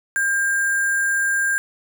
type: tone with sample-and-hold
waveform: sine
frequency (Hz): 1602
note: G6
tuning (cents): +37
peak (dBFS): -17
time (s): 0.16-1.58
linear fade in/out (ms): 0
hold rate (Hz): 8820
effects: none